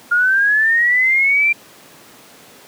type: linear sweep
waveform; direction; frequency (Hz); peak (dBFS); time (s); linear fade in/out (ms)
sine; up; 1407 to 2378; -11; 0.11-1.53; 10
effects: pink hiss -43 dBFS RMS until 2.67 s + high-pass 200 Hz 12 dB/octave